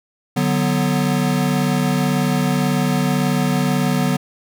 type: chord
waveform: square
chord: B minor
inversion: first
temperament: equal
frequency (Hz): 146.83 / 185 / 246.9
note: D3 / F#3 / B3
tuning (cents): 0 / 0 / 0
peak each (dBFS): -21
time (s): 0.36-4.17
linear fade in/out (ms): 10
effects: none